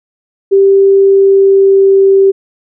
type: tone with pitch glide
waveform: sine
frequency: 392 to 389.5 Hz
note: G4 to G4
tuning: 0 to -11 cents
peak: -3 dBFS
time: 0.51-2.32 s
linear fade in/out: 20 ms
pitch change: -11 cents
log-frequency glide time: 0.98-2.04 s
effects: none